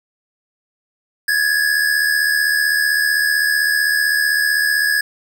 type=tone pair together; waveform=square; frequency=1661.2 / 1736.9 Hz; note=G#6 / A6; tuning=0 / -23 cents; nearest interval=minor second; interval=77 cents; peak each=-16 / -21 dBFS; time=1.28-5.01 s; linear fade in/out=5 ms; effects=9-bit